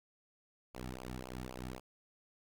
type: tone with flanger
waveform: sawtooth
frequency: 63 Hz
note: B1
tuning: 35 cents sharp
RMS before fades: -45 dBFS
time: 0.74-1.8 s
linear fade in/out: 10 ms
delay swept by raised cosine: 0.51 to 2.01 ms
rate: 3.8 Hz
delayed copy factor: -1
effects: none